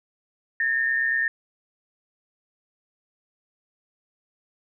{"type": "tone pair together", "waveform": "sine", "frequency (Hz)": [1689.4, 1818], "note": ["G#6", "A#6"], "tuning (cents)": [29, -44], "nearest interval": "minor second", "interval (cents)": 127, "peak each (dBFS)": [-29, -21], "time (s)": [0.6, 1.28], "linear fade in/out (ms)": 2, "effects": []}